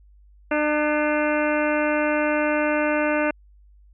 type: harmonic tone with a mistuned harmonic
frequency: 300 Hz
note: D4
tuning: 37 cents sharp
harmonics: 1 / 2 / 3 / 4 / 5 / 6 / 7 / 8 / 9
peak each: -24 / -23 / -30 / -32 / -28 / -34 / -32 / -34 / -33 dBFS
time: 0.51-3.31 s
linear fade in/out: 5 ms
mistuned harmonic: 6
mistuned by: -63 cents
effects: added 50 Hz sine -49 dBFS peak until 3.93 s